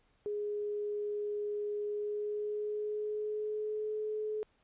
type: tone with pitch glide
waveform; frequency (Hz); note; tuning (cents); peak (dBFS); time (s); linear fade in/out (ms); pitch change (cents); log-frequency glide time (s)
sine; 415.3 to 428.2; G#4 to A4; 0 to -47; -33; 0.26-4.43; 0; +53; 1.83-3.93
effects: pink hiss -72 dBFS RMS until 4.63 s + resampled to 8000 Hz